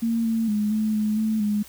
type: tone with pitch steps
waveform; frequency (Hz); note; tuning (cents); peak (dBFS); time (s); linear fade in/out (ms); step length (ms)
sine; 229.5 / 225.7 / 209.9 / 216.3 / 213.1 / 218.6 / 208.3; A#3 / A3 / G#3 / A3 / G#3 / A3 / G#3; -27 / +44 / +19 / -29 / +45 / -11 / +5; -20; 0.02-1.63; 10; 230
effects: added 60 Hz sine -54 dBFS peak until 1.68 s + white hiss -47 dBFS RMS until 1.68 s